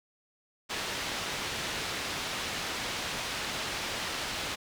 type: low-pass noise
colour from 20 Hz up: white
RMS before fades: -35 dBFS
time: 0.69-4.56 s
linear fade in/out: 20 ms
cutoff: 4100 Hz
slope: 12 dB/octave
effects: none